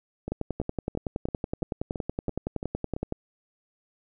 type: two click trains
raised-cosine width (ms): 2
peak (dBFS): -19 / -15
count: 9 / 31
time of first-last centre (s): 0.28-2.965 / 0.32-3.124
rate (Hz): 2.98 / 10.7
effects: none